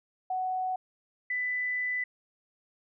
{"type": "tone pair in turn", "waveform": "sine", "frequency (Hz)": [744, 1993.7], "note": ["F#5", "B6"], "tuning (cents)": [9, 16], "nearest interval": "octave + perfect fourth", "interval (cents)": 1707, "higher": "second", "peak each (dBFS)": -28, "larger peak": "neither", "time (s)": [[0.3, 0.76], [1.3, 2.04]], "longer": "second", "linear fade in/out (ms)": 5, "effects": []}